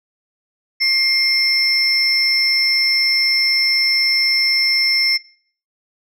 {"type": "tone pair together", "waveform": "sine", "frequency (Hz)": [2119, 5332], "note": ["C7", "E8"], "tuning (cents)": [21, 19], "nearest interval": "octave + major third", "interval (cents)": 1598, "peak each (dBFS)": [-16, -14], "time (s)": [0.8, 5.18], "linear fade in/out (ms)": 20, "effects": ["noise-tail reverb RT60 0.5 s tail -20 dB re dry", "tanh soft clip ceiling -8 dBFS"]}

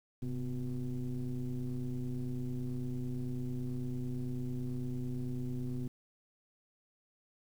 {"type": "tone with frequency modulation", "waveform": "sine", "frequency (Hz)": 132.5, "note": "C3", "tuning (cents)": 22, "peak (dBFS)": -33, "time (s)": [0.22, 5.88], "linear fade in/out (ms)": 5, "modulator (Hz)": 118, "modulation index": 1.3, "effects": ["tanh soft clip ceiling -29 dBFS", "10-bit"]}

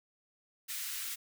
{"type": "high-pass noise", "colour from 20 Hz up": "white", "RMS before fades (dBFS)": -39, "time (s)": [0.68, 1.16], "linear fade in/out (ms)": 20, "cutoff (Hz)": 1400, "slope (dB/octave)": 24, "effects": []}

